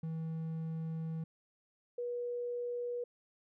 triangle / sine tone pair in turn, 161.5 / 484 Hz, E3 / B4, -35 / -35 cents, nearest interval octave + perfect fifth, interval 1900 cents, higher second, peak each -34 / -35 dBFS, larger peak first, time 0.03-1.24 / 1.98-3.04 s, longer first, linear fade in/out 5 ms, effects none

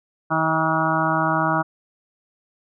harmonic tone with a mistuned harmonic, 159.7 Hz, D#3, 45 cents sharp, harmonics 1 / 2 / 4 / 5 / 6 / 7 / 8 / 9, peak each -26 / -26 / -26 / -26 / -26 / -26 / -26 / -26 dBFS, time 0.3-1.63 s, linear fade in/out 20 ms, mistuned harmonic 7, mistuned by +25 cents, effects none

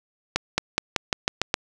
accelerating click train, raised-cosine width 0.2 ms, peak -3 dBFS, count 8, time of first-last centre 0.36-1.541 s, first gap 220 ms, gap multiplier 0.91, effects none

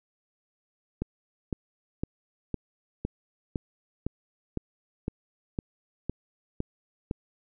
click train, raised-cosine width 3 ms, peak -16 dBFS, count 13, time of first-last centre 1.02-7.111 s, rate 1.97 Hz, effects none

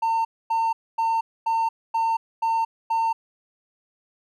triangle tone bursts, 906 Hz, A#5, 50 cents flat, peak -17 dBFS, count 7, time 0.02-3.13 s, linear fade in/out 10 ms, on 230 ms, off 250 ms, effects tanh soft clip ceiling -13 dBFS

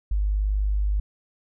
sine tone, 50.7 Hz, G#1, 41 cents flat, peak -20 dBFS, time 0.11-1 s, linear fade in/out 5 ms, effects none

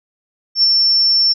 sine tone with ADSR envelope, 5410 Hz, E8, 44 cents sharp, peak -7 dBFS, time 0.55-1.34 s, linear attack 84 ms, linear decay 18 ms, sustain -3 dB, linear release 20 ms, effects none

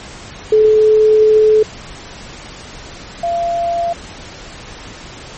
sine tone pair in turn, 431.5 / 685 Hz, A4 / F5, -34 / -34 cents, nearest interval minor sixth, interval 800 cents, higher second, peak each -6 / -14 dBFS, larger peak first, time 0.52-1.63 / 3.23-3.93 s, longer first, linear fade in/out 5 ms, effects pink hiss -33 dBFS RMS until 5.37 s + MP3 32 kbps

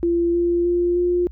sine tone with pitch steps, 341.9 / 345.7 / 349.5 / 353.3 Hz, F4 / F4 / F4 / F4, -37 / -18 / +1 / +20 cents, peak -16 dBFS, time 0.03-1.27 s, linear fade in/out 0 ms, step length 310 ms, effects added 60 Hz sine -34 dBFS peak until 1.31 s

